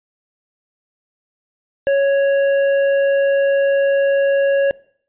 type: tone with tanh clipping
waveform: triangle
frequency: 554.4 Hz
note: C#5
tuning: in tune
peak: -14 dBFS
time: 1.87-4.71 s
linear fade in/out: 0 ms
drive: 14 dB
effects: noise-tail reverb RT60 0.6 s tail -22 dB re dry + resampled to 8000 Hz